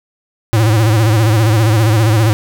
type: tone with vibrato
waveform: square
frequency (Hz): 110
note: A2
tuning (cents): 0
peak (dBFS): -9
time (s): 0.53-2.33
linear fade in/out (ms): 0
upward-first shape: sine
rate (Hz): 15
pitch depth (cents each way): 100
effects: none